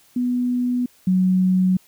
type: tone pair in turn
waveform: sine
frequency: 246.9 / 185.29 Hz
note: B3 / F#3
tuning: 0 / +3 cents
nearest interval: perfect fourth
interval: 497 cents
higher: first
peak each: -18 / -14 dBFS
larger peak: second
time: 0.16-0.86 / 1.07-1.77 s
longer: neither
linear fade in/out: 5 ms
effects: white hiss -55 dBFS RMS until 1.87 s